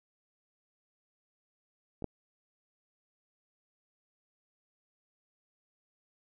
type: clicks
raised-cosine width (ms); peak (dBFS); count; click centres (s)
2; -29 / -19; 2; 2.023 / 2.043
effects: none